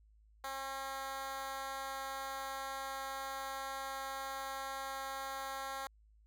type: tone with high-pass filter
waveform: 10% pulse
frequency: 269.9 Hz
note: C#4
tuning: 46 cents flat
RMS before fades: -42 dBFS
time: 0.44-5.87 s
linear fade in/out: 2 ms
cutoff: 750 Hz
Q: 1.3
effects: added 53 Hz sine -62 dBFS peak until 6.26 s